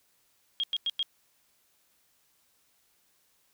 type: tone bursts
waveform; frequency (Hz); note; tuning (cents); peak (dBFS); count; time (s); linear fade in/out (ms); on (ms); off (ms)
sine; 3252; G#7; -37; -26; 4; 0.6-1.028; 0; 35; 96
effects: white hiss -69 dBFS RMS until 3.53 s